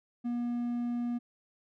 triangle tone, 240 Hz, B3, 49 cents flat, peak -28 dBFS, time 0.24-1.19 s, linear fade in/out 20 ms, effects none

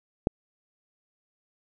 click, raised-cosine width 2 ms, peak -8 dBFS, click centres 0.271 s, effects none

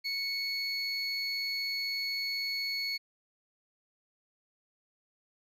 triangle tone pair together, 2217 / 4398 Hz, C#7 / C#8, 0 / -14 cents, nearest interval octave, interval 1186 cents, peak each -34 / -32 dBFS, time 0.04-2.98 s, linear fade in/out 20 ms, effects none

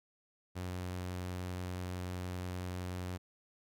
sawtooth tone with vibrato, 90.6 Hz, F#2, 36 cents flat, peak -34 dBFS, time 0.55-3.18 s, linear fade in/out 20 ms, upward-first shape triangle, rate 19 Hz, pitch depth 11 cents each way, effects none

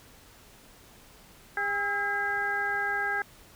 harmonic tone with a mistuned harmonic, 404.4 Hz, G#4, 46 cents flat, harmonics 1 / 2 / 3 / 4 / 5, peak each -39 / -33 / -38 / -28 / -38 dBFS, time 1.57-3.22 s, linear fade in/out 2 ms, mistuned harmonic 3, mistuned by +120 cents, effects pink hiss -54 dBFS RMS until 3.55 s

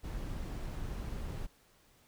brown noise, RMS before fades -39 dBFS, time 0.03-1.47 s, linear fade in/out 20 ms, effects pink hiss -66 dBFS RMS until 2.07 s

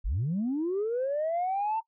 sine linear sweep, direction up, 33.06 to 909 Hz, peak -25 dBFS, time 0.04-1.81 s, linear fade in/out 20 ms, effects noise-tail reverb RT60 0.1 s tail -18 dB re dry + tanh soft clip ceiling -23 dBFS

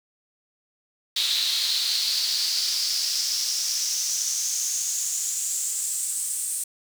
brown noise with high-pass filter sweep, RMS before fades -26 dBFS, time 1.16-6.64 s, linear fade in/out 5 ms, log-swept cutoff 3800 to 8700 Hz, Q 5, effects none

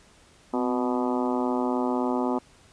harmonic tone with a mistuned harmonic, 123.47 Hz, B2, in tune, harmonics 2 / 3 / 4 / 5 / 6 / 7 / 8 / 9 / 10, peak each -26 / -30 / -34 / -34 / -35 / -33 / -35 / -41 / -39 dBFS, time 0.53-2.39 s, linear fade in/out 10 ms, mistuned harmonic 2, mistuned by +52 cents, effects pink hiss -56 dBFS RMS until 2.72 s + resampled to 22050 Hz

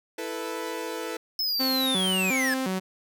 sawtooth chord, E suspended fourth, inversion none, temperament equal, 329.6 / 440 / 493.9 Hz, E4 / A4 / B4, 0 / 0 / 0 cents, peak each -32 / -31 / -31 dBFS, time 0.18-1.17 s, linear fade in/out 5 ms
square linear sweep, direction down, 5260 to 1661.2 Hz, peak -25 dBFS, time 1.39-2.54 s, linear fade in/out 2 ms
sawtooth tone with vibrato, 221.8 Hz, A3, 14 cents sharp, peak -22 dBFS, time 1.59-2.8 s, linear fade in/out 20 ms, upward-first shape square, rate 1.4 Hz, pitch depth 290 cents each way
effects none

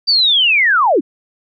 sine linear sweep, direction down, 4708 to 220 Hz, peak -9 dBFS, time 0.07-1.01 s, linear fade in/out 20 ms, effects none

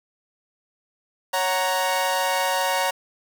sawtooth chord, F# major, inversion second, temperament equal, 554.4 / 740 / 932.3 Hz, C#5 / F#5 / A#5, 0 / 0 / 0 cents, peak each -22 / -23 / -20 dBFS, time 1.33-2.91 s, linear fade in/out 10 ms, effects 7-bit

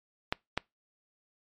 clicks, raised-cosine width 0.3 ms, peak -11 dBFS, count 2, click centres 0.325 / 0.576 s, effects noise-tail reverb RT60 0.2 s tail -25 dB re dry + MP3 64 kbps

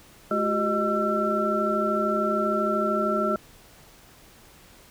sine tone cluster, 212.2 / 355.9 / 388.9 / 619 / 1343 Hz, G#3 / F4 / G4 / D#5 / E6, +38 / +33 / -14 / -9 / +32 cents, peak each -28 / -31 / -30 / -27 / -26 dBFS, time 0.31-3.36 s, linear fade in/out 2 ms, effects pink hiss -52 dBFS RMS until 4.9 s

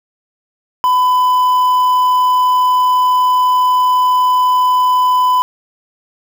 triangle tone with quantisation, 1003 Hz, B5, 26 cents sharp, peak -7 dBFS, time 0.84-5.42 s, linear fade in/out 0 ms, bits 5, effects none

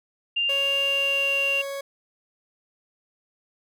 sine tone with pitch glide, 2794 to 2773 Hz, F7 to F7, 0 to -13 cents, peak -21 dBFS, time 0.36-1.62 s, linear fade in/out 10 ms, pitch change -13 cents, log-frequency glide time 0.81-1.34 s
40% pulse tone, 554.4 Hz, C#5, in tune, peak -29 dBFS, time 0.49-1.81 s, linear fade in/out 5 ms
effects none

